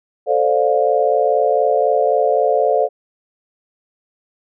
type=chord; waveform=sine; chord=D minor seventh; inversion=second; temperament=equal with one note detuned; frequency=440 / 523.3 / 587.3 / 707 Hz; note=A4 / C5 / D5 / F5; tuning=0 / 0 / 0 / +21 cents; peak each=-18 dBFS; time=0.26-2.89 s; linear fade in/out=50 ms; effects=none